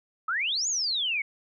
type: exponential two-way sweep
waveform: sine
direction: up then down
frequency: 1240 to 7040 to 2156 Hz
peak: -25 dBFS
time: 0.28-1.22 s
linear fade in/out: 5 ms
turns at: 0.68 s
effects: none